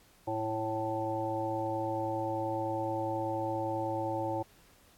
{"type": "harmonic tone with a mistuned harmonic", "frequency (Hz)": 110, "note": "A2", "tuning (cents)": 0, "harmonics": [1, 3, 5, 7, 8], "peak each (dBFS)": [-40, -36, -36, -38, -37], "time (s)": [0.27, 4.43], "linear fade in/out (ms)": 10, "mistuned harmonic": 3, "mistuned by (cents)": 16, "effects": ["pink hiss -62 dBFS RMS until 4.97 s", "AAC 64 kbps"]}